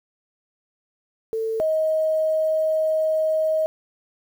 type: tone pair in turn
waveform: sine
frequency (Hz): 445.9 / 629.9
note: A4 / D#5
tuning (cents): +23 / +21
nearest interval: tritone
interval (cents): 598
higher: second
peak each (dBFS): -22 / -18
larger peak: second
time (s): 1.33-1.6 / 1.6-3.66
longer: second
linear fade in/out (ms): 0
effects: 8-bit